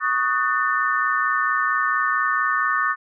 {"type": "chord", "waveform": "sine", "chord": "D# half-diminished seventh", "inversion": "third", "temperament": "just", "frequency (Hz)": [1120.1, 1244.5, 1493.4, 1792.1], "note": ["C#6", "D#6", "F#6", "A6"], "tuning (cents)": [18, 0, 16, 31], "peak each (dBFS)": [-24, -23, -26, -23], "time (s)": [0, 2.96], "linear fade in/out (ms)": 50, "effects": []}